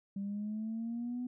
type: linear sweep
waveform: sine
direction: up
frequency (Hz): 196 to 250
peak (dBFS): -34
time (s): 0.16-1.27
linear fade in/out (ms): 5
effects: tanh soft clip ceiling -31 dBFS